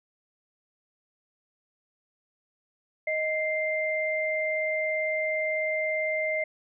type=tone pair together; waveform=sine; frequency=625 / 2094 Hz; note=D#5 / C7; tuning=+8 / +1 cents; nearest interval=octave + major sixth; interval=2093 cents; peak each=-28 dBFS; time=3.07-6.44 s; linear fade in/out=5 ms; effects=none

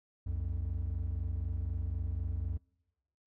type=tone pair together; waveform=triangle; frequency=64.21 / 88.2 Hz; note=C2 / F2; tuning=-32 / +18 cents; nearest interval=perfect fourth; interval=550 cents; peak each=-33 / -32 dBFS; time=0.26-2.58 s; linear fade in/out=10 ms; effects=noise-tail reverb RT60 1.0 s tail -26 dB re dry + tanh soft clip ceiling -25 dBFS

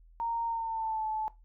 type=tone with pitch glide; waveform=sine; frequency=926 to 869 Hz; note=A#5 to A5; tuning=-12 to -22 cents; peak=-30 dBFS; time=0.2-1.28 s; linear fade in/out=0 ms; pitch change=-110 cents; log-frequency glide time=0.45-1.06 s; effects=noise-tail reverb RT60 0.2 s tail -17 dB re dry + added 41 Hz sine -54 dBFS peak until 1.44 s

